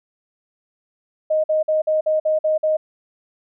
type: tone bursts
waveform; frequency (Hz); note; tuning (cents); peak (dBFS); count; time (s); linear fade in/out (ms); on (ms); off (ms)
sine; 622.3; D#5; 0; -15; 8; 1.3-2.77; 10; 140; 50
effects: none